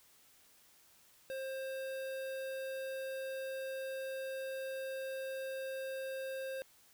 square tone with notch filter, 531 Hz, C5, 25 cents sharp, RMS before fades -41 dBFS, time 1.3-6.62 s, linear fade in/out 0 ms, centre 6500 Hz, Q 1.3, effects white hiss -65 dBFS RMS until 6.93 s

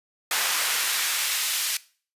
pink noise with high-pass filter sweep, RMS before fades -25 dBFS, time 0.31-1.77 s, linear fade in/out 2 ms, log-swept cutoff 1100 to 2800 Hz, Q 0.71, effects noise-tail reverb RT60 0.4 s tail -19 dB re dry + resampled to 32000 Hz

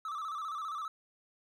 triangle tone with vibrato, 1234 Hz, D#6, 15 cents flat, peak -34 dBFS, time 0.05-0.88 s, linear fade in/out 2 ms, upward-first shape square, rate 15 Hz, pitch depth 84 cents each way, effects none

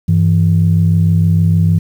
sine tone pair together, 98 / 164.52 Hz, G2 / E3, 0 / -3 cents, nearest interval major sixth, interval 897 cents, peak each -10 dBFS, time 0.08-1.79 s, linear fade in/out 10 ms, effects tanh soft clip ceiling -1 dBFS + 7-bit

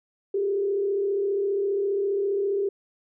sine tone with frequency modulation, 398.6 Hz, G4, 29 cents sharp, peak -22 dBFS, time 0.34-2.69 s, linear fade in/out 5 ms, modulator 34.9 Hz, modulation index 0.58, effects none

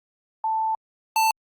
sine / square tone pair in turn, 883 / 886.4 Hz, A5 / A5, +6 / +13 cents, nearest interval unison, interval 7 cents, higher second, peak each -21 / -18 dBFS, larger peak second, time 0.44-0.75 / 1.16-1.31 s, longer first, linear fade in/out 2 ms, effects Opus 48 kbps

